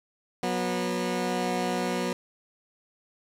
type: tone pair together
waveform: 15% pulse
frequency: 182.49 / 243.6 Hz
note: F#3 / B3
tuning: -24 / -24 cents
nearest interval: perfect fourth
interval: 500 cents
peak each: -23 dBFS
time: 0.43-2.13 s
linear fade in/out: 2 ms
effects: low-pass 10000 Hz 12 dB/octave + 8-bit